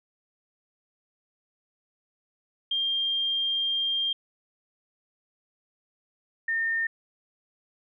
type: tone pair in turn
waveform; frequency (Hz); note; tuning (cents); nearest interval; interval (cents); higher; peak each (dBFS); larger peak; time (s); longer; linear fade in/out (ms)
sine; 3198 / 1819.3; G7 / A#6; +34 / -43; minor seventh; 977; first; -24; neither; 2.71-4.13 / 6.48-6.87; first; 5
effects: none